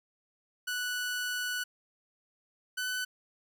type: tone pair in turn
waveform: sawtooth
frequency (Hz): 1480 / 1501.5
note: F#6 / F#6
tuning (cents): 0 / +25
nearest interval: unison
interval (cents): 25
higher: second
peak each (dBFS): -28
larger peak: neither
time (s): 0.67-1.64 / 2.77-3.05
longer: first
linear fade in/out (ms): 10
effects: none